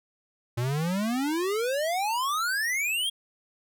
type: exponential sweep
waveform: square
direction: up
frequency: 115.6 to 3322 Hz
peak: -26 dBFS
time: 0.57-3.1 s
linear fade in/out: 10 ms
effects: none